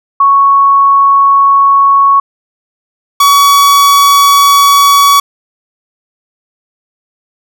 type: tone pair in turn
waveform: sine / 45% pulse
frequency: 1108.7 / 1130.7 Hz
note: C#6 / C#6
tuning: 0 / +34 cents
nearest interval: unison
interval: 34 cents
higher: second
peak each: -3 dBFS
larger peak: neither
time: 0.2-2.2 / 3.2-5.2 s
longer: neither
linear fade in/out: 5 ms
effects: none